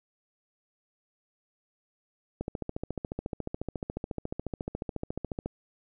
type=click train; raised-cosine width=2 ms; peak=-19 dBFS; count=44; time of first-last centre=2.41-5.46 s; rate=14.1 Hz; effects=none